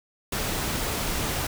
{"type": "noise", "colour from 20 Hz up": "pink", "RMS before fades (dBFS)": -28, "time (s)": [0.32, 1.47], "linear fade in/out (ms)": 5, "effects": []}